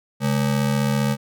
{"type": "ring-modulated tone", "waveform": "square", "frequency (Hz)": 173.7, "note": "F3", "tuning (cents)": -9, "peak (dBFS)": -16, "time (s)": [0.2, 1.17], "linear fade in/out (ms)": 50, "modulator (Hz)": 37.6, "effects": []}